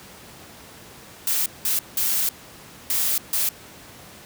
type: noise bursts at uneven times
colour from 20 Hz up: blue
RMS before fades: -22 dBFS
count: 5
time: 1.27-1.46 / 1.65-1.79 / 1.97-2.29 / 2.9-3.18 / 3.33-3.49 s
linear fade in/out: 2 ms
effects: pink hiss -44 dBFS RMS until 4.25 s + high-pass 80 Hz 12 dB/octave